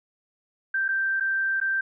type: tone with dropouts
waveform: sine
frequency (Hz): 1568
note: G6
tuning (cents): 0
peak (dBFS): -22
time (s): 0.74-1.81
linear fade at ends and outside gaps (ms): 5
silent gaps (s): 0.882-0.887 / 1.2-1.206 / 1.602-1.613
effects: none